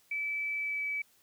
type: tone with pitch glide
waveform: sine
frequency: 2308 to 2293 Hz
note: D7 to D7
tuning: -31 to -42 cents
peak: -31 dBFS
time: 0.11-1.02 s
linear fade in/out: 5 ms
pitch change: -11 cents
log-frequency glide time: 0.57-0.85 s
effects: white hiss -66 dBFS RMS until 1.22 s